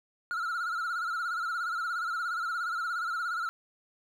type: tone with vibrato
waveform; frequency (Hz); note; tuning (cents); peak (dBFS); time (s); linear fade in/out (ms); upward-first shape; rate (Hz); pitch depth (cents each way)
triangle; 1376; F6; -26; -28; 0.31-3.49; 0; sine; 17; 91
effects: none